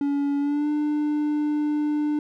triangle tone with pitch glide, 283.8 to 298.3 Hz, C#4 to D4, +41 to +27 cents, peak -19 dBFS, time 0.01-2.19 s, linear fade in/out 2 ms, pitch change +86 cents, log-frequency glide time 0.39-0.69 s, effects none

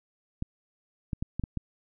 clicks, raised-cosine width 5 ms, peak -18 dBFS, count 6, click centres 0.424 / 1.132 / 1.225 / 1.396 / 1.438 / 1.573 s, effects none

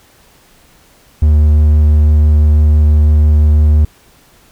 triangle tone, 75.5 Hz, D2, 48 cents sharp, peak -3 dBFS, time 1.22-3.85 s, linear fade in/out 5 ms, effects pink hiss -47 dBFS RMS until 4.51 s

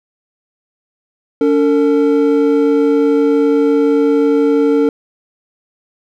triangle tone pair together, 285.3 / 452.9 Hz, C#4 / A#4, +50 / -50 cents, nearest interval minor sixth, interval 800 cents, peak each -10 dBFS, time 1.41-4.89 s, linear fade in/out 2 ms, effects none

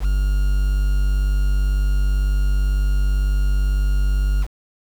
triangle tone with quantisation, 49 Hz, G1, in tune, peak -13 dBFS, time 0-4.47 s, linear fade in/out 50 ms, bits 6, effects none

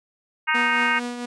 harmonic tone, 311.1 Hz, D#4, in tune, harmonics 3 / 4 / 5 / 6 / 7 / 8 / 9, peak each -26 / -27 / -23 / -27 / -25 / -31 / -30 dBFS, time 0.47-1 s, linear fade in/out 20 ms
sawtooth tone with tremolo, 242.6 Hz, B3, 31 cents flat, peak -22 dBFS, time 0.54-1.26 s, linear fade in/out 10 ms, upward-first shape triangle, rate 4.4 Hz, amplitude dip 50%
effects resampled to 22050 Hz

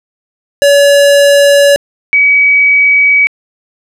square / sine tone pair in turn, 568 / 2272 Hz, C#5 / C#7, +42 / +42 cents, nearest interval 2 octaves, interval 2400 cents, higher second, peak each -4 dBFS, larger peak neither, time 0.62-1.76 / 2.13-3.27 s, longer neither, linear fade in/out 0 ms, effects low-pass 12000 Hz 12 dB/octave

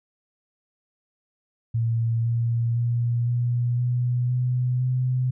sine tone with pitch steps, 115 / 116.94 / 118.92 / 120.93 / 122.97 / 125.05 / 127.16 Hz, A#2 / A#2 / A#2 / B2 / B2 / B2 / C3, -23 / +6 / +35 / -36 / -7 / +22 / -49 cents, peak -20 dBFS, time 1.74-5.31 s, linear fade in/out 10 ms, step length 510 ms, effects none

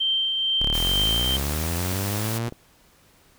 sine tone with tremolo, 3136 Hz, G7, in tune, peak -19 dBFS, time 0-1.37 s, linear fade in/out 10 ms, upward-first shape triangle, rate 2.2 Hz, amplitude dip 35%
sawtooth linear sweep, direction up, 32.4 to 120 Hz, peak -21 dBFS, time 0.6-2.5 s, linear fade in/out 20 ms
white noise, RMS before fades -32 dBFS, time 0.73-2.39 s, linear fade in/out 20 ms
clicks, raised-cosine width 2 ms, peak -23 dBFS, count 4, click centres 1.377 / 1.929 / 2.483 / 2.524 s
effects pink hiss -57 dBFS RMS until 3.38 s

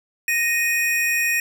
square tone pair together, 1862.4 / 2486 Hz, A#6 / D#7, -2 / -2 cents, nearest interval perfect fourth, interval 500 cents, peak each -23 / -21 dBFS, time 0.28-1.4 s, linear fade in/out 2 ms, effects none

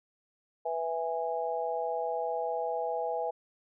sine chord, E major, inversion second, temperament just, 494.4 / 659.3 / 824.1 Hz, B4 / E5 / G#5, +2 / 0 / -14 cents, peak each -34 dBFS, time 0.65-3.31 s, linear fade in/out 10 ms, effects none

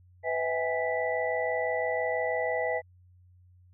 sine tone cluster, 500 / 647 / 759 / 825 / 1974 Hz, B4 / E5 / F#5 / G#5 / B6, +21 / -32 / +44 / -12 / -1 cents, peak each -31 / -31 / -40 / -35 / -33 dBFS, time 0.23-2.82 s, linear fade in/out 50 ms, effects added 90 Hz sine -55 dBFS peak until 3.73 s

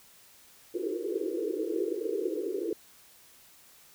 pink band-pass noise, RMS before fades -32 dBFS, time 0.74-2.73 s, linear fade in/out 2 ms, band 320 to 480 Hz, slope 96 dB/octave, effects white hiss -57 dBFS RMS until 3.94 s

